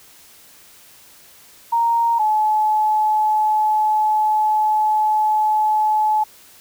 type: tone pair in turn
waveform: sine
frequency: 930 / 857.5 Hz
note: A#5 / A5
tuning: -4 / -45 cents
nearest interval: minor second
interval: 141 cents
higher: first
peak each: -14 dBFS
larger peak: neither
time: 1.72-2.19 / 2.19-6.24 s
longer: second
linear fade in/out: 10 ms
effects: white hiss -47 dBFS RMS until 6.6 s